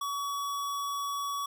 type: tone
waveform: square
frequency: 1131 Hz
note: C#6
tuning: 34 cents sharp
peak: -32 dBFS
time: 0.01-1.46 s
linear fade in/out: 5 ms
effects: none

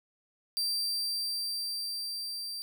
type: tone with level ramp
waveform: 40% pulse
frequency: 4699 Hz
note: D8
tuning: in tune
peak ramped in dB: -27 to -35 dBFS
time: 0.57-2.62 s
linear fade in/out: 0 ms
effects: none

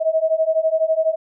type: beating tone pair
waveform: sine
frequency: 633 / 645 Hz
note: D#5 / E5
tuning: +30 / -38 cents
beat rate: 12 Hz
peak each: -19 / -18 dBFS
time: 0-1.16 s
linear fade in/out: 20 ms
effects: none

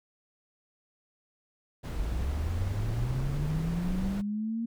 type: noise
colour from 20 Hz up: brown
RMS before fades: -34 dBFS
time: 1.83-4.22 s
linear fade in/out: 20 ms
type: linear sweep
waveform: sine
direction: up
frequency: 49 to 233.1 Hz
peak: -29 dBFS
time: 1.99-4.66 s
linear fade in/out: 10 ms
effects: none

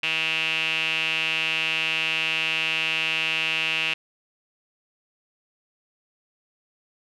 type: tone with band-pass filter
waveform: sawtooth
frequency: 160 Hz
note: D#3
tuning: 49 cents sharp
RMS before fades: -25 dBFS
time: 0.03-3.94 s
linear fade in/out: 5 ms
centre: 2700 Hz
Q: 8
effects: none

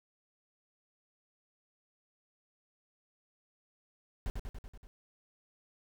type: noise with echo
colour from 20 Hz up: brown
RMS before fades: -34 dBFS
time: 4.26-4.3 s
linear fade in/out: 0 ms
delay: 95 ms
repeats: 6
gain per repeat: -3 dB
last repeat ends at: 4.87 s
effects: none

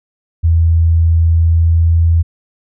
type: tone with pitch glide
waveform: sine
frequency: 82.6 to 83.22 Hz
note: E2 to E2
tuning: +4 to +17 cents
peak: -7 dBFS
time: 0.43-2.23 s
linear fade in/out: 20 ms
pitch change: +13 cents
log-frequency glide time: 1.31-2.08 s
effects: none

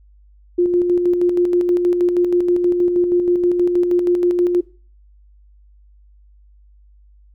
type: tone with tremolo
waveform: sine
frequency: 353 Hz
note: F4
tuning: 19 cents sharp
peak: -11 dBFS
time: 0.58-4.61 s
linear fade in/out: 10 ms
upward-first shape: square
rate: 6.3 Hz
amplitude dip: 40%
effects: noise-tail reverb RT60 0.4 s tail -21 dB re dry + added 50 Hz sine -46 dBFS peak until 7.34 s

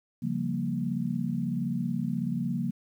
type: chord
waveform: sine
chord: G half-diminished seventh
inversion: second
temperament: equal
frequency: 138.59 / 174.61 / 196 / 233.1 Hz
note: Db3 / F3 / G3 / Bb3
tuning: 0 / 0 / 0 / 0 cents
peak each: -34 / -32 / -35 / -31 dBFS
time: 0.22-2.71 s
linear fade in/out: 10 ms
effects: 10-bit

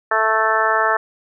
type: harmonic tone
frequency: 220 Hz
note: A3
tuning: in tune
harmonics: 2 / 3 / 4 / 5 / 6 / 7 / 8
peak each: -25 / -22 / -22 / -22 / -20 / -25 / -21 dBFS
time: 0.11-0.97 s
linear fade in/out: 5 ms
effects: none

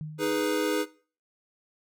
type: tone with exponential decay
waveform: sine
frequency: 153.9 Hz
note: D#3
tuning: 19 cents flat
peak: -31 dBFS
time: 0.01-0.7 s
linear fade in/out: 0 ms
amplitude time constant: 150 ms
type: chord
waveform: square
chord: G# minor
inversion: second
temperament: equal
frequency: 311.1 / 415.3 / 493.9 Hz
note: D#4 / G#4 / B4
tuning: 0 / 0 / 0 cents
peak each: -30 dBFS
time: 0.18-0.86 s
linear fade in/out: 50 ms
effects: noise-tail reverb RT60 0.4 s tail -19 dB re dry

